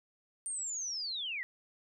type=linear sweep; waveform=sine; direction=down; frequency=8900 to 1876 Hz; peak=-35 dBFS; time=0.46-1.43 s; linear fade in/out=0 ms; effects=none